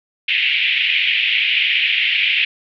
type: band-pass noise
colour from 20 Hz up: white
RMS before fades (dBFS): -17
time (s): 0.28-2.45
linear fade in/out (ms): 5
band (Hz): 2100 to 3100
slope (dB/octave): 48
effects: none